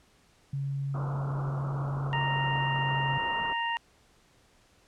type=tone with pitch glide; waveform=sine; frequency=138.59 to 136.52 Hz; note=C#3 to C#3; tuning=0 to -26 cents; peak=-29 dBFS; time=0.53-3.18 s; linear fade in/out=5 ms; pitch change=-26 cents; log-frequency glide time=1.98-2.81 s
type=low-pass noise; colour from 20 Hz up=white; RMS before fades=-40 dBFS; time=0.94-3.53 s; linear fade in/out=5 ms; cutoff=1400 Hz; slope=96 dB/octave
type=harmonic tone; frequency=931 Hz; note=A#5; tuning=2 cents flat; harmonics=1 / 2 / 3; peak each=-30 / -33 / -35 dBFS; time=2.13-3.77 s; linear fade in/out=0 ms
effects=pink hiss -63 dBFS RMS until 4.87 s + low-pass 9000 Hz 12 dB/octave